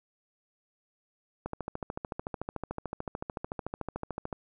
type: click train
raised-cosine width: 1 ms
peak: -20 dBFS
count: 40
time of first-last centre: 1.46-4.328 s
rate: 13.6 Hz
effects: none